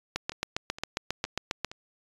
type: two click trains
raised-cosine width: 0.2 ms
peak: -24 / -11 dBFS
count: 4 / 12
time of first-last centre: 0.32-1.715 / 0.16-1.646 s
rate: 2.15 / 7.4 Hz
effects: resampled to 24000 Hz